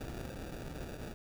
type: noise with sample-and-hold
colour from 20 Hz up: pink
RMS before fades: -43 dBFS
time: 0-1.14 s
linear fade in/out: 5 ms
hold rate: 1050 Hz
effects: none